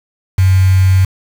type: tone with quantisation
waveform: sine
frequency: 94.1 Hz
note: F#2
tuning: 30 cents sharp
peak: -6 dBFS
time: 0.38-1.05 s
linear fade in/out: 5 ms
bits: 4
effects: none